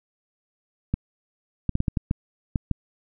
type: clicks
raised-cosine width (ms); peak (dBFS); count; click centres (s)
5; -10; 9; 0.94 / 1.693 / 1.754 / 1.804 / 1.882 / 1.972 / 2.111 / 2.558 / 2.713
effects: none